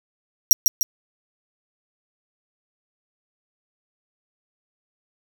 sawtooth tone with echo, 5720 Hz, F8, 41 cents sharp, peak -4 dBFS, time 0.51-0.53 s, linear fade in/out 0 ms, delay 150 ms, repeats 2, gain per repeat -6 dB, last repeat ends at 0.83 s, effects none

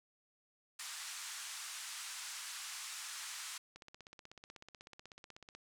white band-pass noise, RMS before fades -46 dBFS, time 0.79-3.58 s, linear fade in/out 5 ms, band 1000 to 9200 Hz, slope 24 dB/octave
click train, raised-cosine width 0.2 ms, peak -35 dBFS, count 30, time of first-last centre 3.76-5.55 s, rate 16.2 Hz
effects none

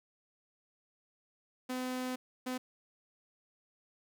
sawtooth tone bursts at uneven times, 254.2 Hz, C4, 50 cents flat, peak -31 dBFS, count 2, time 1.69-2.16 / 2.46-2.58 s, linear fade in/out 10 ms, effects 12-bit

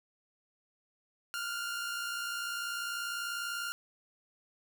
sawtooth tone pair together, 1396.9 / 1457 Hz, F6 / F#6, 0 / -27 cents, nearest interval minor second, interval 73 cents, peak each -32 / -39 dBFS, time 1.34-3.72 s, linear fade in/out 0 ms, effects 10-bit

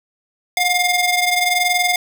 sawtooth ring-modulated tone, 1419 Hz, F6, 27 cents sharp, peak -8 dBFS, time 0.57-1.96 s, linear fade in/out 2 ms, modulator 699 Hz, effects 7-bit

